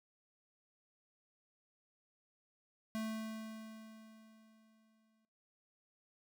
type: tone with exponential decay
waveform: square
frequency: 220.1 Hz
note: A3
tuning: 1 cent sharp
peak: -37 dBFS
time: 2.95-5.25 s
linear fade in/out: 0 ms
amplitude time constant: 500 ms
effects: noise-tail reverb RT60 0.2 s tail -18 dB re dry